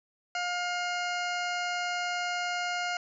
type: harmonic tone with a mistuned harmonic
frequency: 710 Hz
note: F5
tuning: 28 cents sharp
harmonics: 1 / 2 / 3 / 4 / 6 / 7 / 8 / 9 / 10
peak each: -33 / -34 / -37 / -39 / -43 / -45 / -49 / -49 / -50 dBFS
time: 0.35-2.97 s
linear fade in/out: 2 ms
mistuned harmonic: 8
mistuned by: +16 cents
effects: none